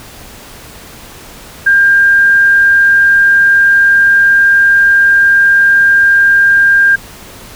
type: tone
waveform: sine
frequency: 1600 Hz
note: G6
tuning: 35 cents sharp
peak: -4 dBFS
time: 1.66-6.96 s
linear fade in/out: 10 ms
effects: pink hiss -33 dBFS RMS until 7.55 s